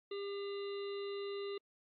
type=harmonic tone with a mistuned harmonic; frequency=400 Hz; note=G4; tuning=35 cents sharp; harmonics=1 / 3 / 5 / 7 / 9 / 10; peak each=-39 / -52 / -56 / -54 / -57 / -55 dBFS; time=0.11-1.58 s; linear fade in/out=5 ms; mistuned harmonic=5; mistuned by=+17 cents; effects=AAC 48 kbps